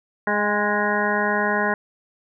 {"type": "harmonic tone with a mistuned harmonic", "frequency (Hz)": 207.7, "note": "G#3", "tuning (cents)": 0, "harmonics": [1, 2, 3, 4, 5, 7, 8, 9], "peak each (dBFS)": [-27, -27, -27, -27, -27, -27, -27, -27], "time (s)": [0.27, 1.74], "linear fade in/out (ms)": 2, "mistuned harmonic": 4, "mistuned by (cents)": -19, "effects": []}